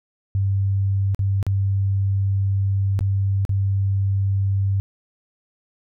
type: tone with dropouts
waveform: sine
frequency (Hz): 98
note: G2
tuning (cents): 0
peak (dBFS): -17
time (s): 0.35-4.8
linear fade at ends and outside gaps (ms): 0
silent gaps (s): 1.147-1.192 / 1.428-1.466 / 2.991-3.008 / 3.451-3.493
effects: none